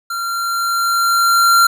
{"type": "tone with level ramp", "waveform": "square", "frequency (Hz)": 1376, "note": "F6", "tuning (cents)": -26, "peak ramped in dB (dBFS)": [-21, -8], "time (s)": [0.1, 1.67], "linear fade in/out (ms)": 5, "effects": []}